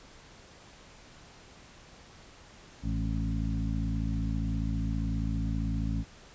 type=harmonic tone with a mistuned harmonic; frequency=55 Hz; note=A1; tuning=in tune; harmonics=1 / 2 / 3 / 4 / 5; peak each=-31 / -34 / -36 / -37 / -38 dBFS; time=2.82-6.05 s; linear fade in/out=50 ms; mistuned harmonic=4; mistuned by=-26 cents; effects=pink hiss -53 dBFS RMS until 6.34 s + resampled to 16000 Hz